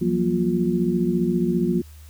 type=tone cluster; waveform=sine; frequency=172.7 / 187.5 / 235.6 / 353.2 Hz; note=F3 / F#3 / A#3 / F4; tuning=-19 / +23 / +19 / +20 cents; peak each=-24 dBFS; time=0.01-1.82 s; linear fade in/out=10 ms; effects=added 76 Hz sine -41 dBFS peak until 2.09 s + white hiss -53 dBFS RMS until 2.09 s